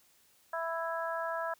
harmonic tone, 330.4 Hz, E4, 4 cents sharp, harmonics 2 / 3 / 4 / 5, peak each -36 / -38 / -39 / -40 dBFS, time 0.53-1.54 s, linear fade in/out 5 ms, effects white hiss -66 dBFS RMS until 1.59 s

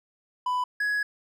triangle tone pair in turn, 996 / 1675.1 Hz, B5 / G#6, +14 / +14 cents, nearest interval major sixth, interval 900 cents, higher second, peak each -22 dBFS, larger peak neither, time 0.46-0.64 / 0.8-1.03 s, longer second, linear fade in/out 5 ms, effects none

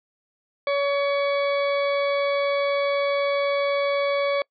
harmonic tone, 564 Hz, C#5, 30 cents sharp, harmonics 1 / 2 / 3 / 4 / 6 / 7 / 8, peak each -21 / -29 / -39 / -30 / -37 / -46 / -42 dBFS, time 0.67-4.42 s, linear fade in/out 2 ms, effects noise-tail reverb RT60 0.1 s tail -26 dB re dry

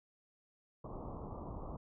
pink low-pass noise, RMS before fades -45 dBFS, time 0.84-1.77 s, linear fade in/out 5 ms, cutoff 1200 Hz, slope 96 dB/octave, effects none

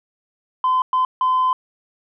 sine tone bursts at uneven times, 1024 Hz, C6, 38 cents flat, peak -13 dBFS, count 3, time 0.64-0.82 / 0.93-1.05 / 1.21-1.53 s, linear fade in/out 2 ms, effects tanh soft clip ceiling -12 dBFS

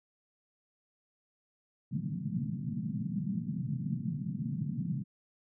white band-pass noise, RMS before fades -35 dBFS, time 1.91-5.04 s, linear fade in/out 20 ms, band 120 to 220 Hz, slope 48 dB/octave, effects none

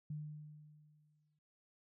sine tone with exponential decay, 150.9 Hz, D3, 47 cents sharp, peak -39 dBFS, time 0.1-1.39 s, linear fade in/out 5 ms, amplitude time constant 280 ms, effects none

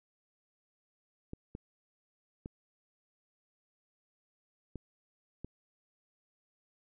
clicks, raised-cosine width 3 ms, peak -28 dBFS, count 5, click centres 1.334 / 1.551 / 2.459 / 4.757 / 5.446 s, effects none

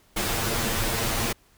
pink noise with comb filter, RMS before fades -26 dBFS, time 0.16-1.33 s, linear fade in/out 10 ms, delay 8.7 ms, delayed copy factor +0.8, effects pink hiss -60 dBFS RMS until 1.57 s

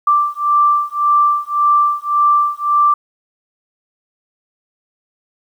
sine beating tone pair, 1174.7 / 1176.5 Hz, D6 / D6, 0 / +3 cents, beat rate 1.8 Hz, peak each -14 dBFS, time 0.07-2.94 s, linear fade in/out 5 ms, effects 8-bit

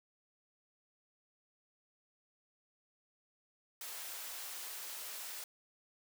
white high-pass noise, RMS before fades -45 dBFS, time 3.81-5.44 s, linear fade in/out 2 ms, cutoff 540 Hz, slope 12 dB/octave, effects none

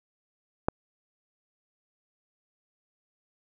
click, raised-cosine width 1 ms, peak -9 dBFS, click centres 0.685 s, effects none

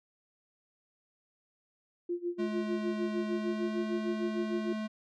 sine tone with tremolo, 349.2 Hz, F4, in tune, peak -29 dBFS, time 2.09-4.73 s, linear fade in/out 5 ms, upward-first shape sine, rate 6.6 Hz, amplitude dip 90%
square tone with pitch glide, 212.9 to 216 Hz, G#3 to A3, +43 to -32 cents, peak -34 dBFS, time 2.38-4.88 s, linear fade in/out 20 ms, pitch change +25 cents, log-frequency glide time 3.26-3.82 s
effects low-pass 4000 Hz 12 dB/octave

